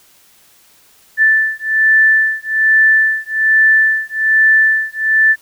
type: beating tone pair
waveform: sine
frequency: 1760 / 1761.2 Hz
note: A6 / A6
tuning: 0 / +1 cents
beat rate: 1.2 Hz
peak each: -12 dBFS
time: 1.17-5.36 s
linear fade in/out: 50 ms
effects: white hiss -49 dBFS RMS until 5.41 s